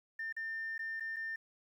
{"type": "tone with dropouts", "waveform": "sine", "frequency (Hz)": 1800, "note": "A6", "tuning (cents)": 39, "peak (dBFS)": -36, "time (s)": [0.19, 1.36], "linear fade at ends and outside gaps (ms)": 5, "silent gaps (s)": [[0.326, 0.365], [0.78, 0.791], [0.999, 1.005], [1.162, 1.165]], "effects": ["tanh soft clip ceiling -32 dBFS", "11-bit"]}